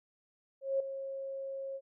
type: tone with ADSR envelope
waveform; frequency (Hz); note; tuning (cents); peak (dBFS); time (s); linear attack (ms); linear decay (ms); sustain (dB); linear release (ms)
sine; 542; C#5; -39; -26; 0.61-1.81; 190; 4; -11; 53
effects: none